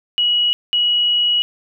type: tone pair in turn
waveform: sine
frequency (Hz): 2915 / 2915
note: F#7 / F#7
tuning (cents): -26 / -26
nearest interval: unison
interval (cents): 0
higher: neither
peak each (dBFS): -13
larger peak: neither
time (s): 0.18-0.53 / 0.73-1.42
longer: second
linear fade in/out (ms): 0
effects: none